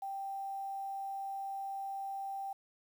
sine tone with quantisation, 784 Hz, G5, in tune, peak -37 dBFS, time 0.02-2.53 s, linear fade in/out 5 ms, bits 10, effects none

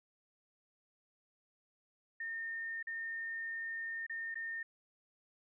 sine tone with dropouts, 1823 Hz, A#6, 39 cents flat, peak -38 dBFS, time 2.2-4.63 s, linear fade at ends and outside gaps 5 ms, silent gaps 2.828-2.87 / 4.066-4.096 / 4.344-4.355 s, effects none

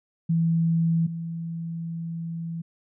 sine tone pair in turn, 165.4 / 166.15 Hz, E3 / E3, +6 / +14 cents, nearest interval unison, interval 8 cents, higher second, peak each -19 / -29 dBFS, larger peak first, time 0.29-1.07 / 1.07-2.62 s, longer second, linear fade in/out 10 ms, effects none

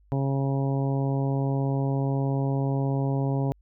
harmonic tone, 136.8 Hz, C#3, 23 cents flat, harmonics 1 / 2 / 3 / 4 / 5 / 6 / 7, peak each -24 / -30 / -34 / -36 / -38 / -40 / -41 dBFS, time 0.12-3.52 s, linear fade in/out 0 ms, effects added 50 Hz sine -56 dBFS peak until 3.61 s

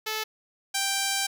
5% pulse tone pair in turn, 434.7 / 785.4 Hz, A4 / G5, -21 / +3 cents, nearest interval minor seventh, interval 1024 cents, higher second, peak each -17 / -13 dBFS, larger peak second, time 0.06-0.24 / 0.74-1.27 s, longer second, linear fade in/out 10 ms, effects none

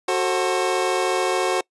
25% pulse chord, F# diminished, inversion none, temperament just, 370 / 444 / 532.8 Hz, F#4 / A4 / C5, 0 / +16 / +31 cents, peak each -18 / -23 / -21 dBFS, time 0.08-1.61 s, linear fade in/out 5 ms, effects noise-tail reverb RT60 0.1 s tail -24 dB re dry + resampled to 24000 Hz

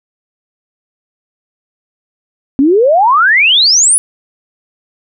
sine exponential sweep, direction up, 259.2 to 10400 Hz, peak -5 dBFS, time 2.59-3.98 s, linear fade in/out 0 ms, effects none

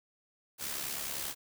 white noise with amplitude modulation, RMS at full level -35 dBFS, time 0.58-1.35 s, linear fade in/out 50 ms, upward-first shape sine, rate 70.1 Hz, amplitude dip 55%, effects none

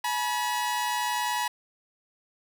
sawtooth tone pair together, 849.8 / 970 Hz, G#5 / B5, +40 / -31 cents, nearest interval major second, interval 229 cents, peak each -27 / -24 dBFS, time 0.04-1.48 s, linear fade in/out 5 ms, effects none

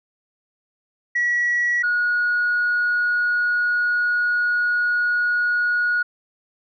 sine tone pair in turn, 1929 / 1450.1 Hz, B6 / F#6, -41 / -35 cents, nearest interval perfect fourth, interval 494 cents, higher first, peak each -16 dBFS, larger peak neither, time 1.15-1.83 / 1.83-6.03 s, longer second, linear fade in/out 10 ms, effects tanh soft clip ceiling -14 dBFS

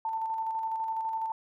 sine tone with tremolo, 892 Hz, A5, 23 cents sharp, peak -28 dBFS, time 0.05-1.32 s, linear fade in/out 2 ms, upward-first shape square, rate 12 Hz, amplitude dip 30%, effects none

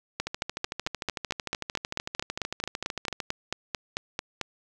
two click trains, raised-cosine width 0.2 ms, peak -14 / -11 dBFS, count 40 / 20, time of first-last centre 0.27-3.202 / 0.2-4.413 s, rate 13.3 / 4.51 Hz, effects none

